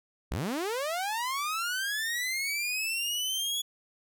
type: linear sweep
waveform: sawtooth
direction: up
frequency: 41.35 to 3393 Hz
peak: -26 dBFS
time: 0.31-3.62 s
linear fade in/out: 10 ms
effects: none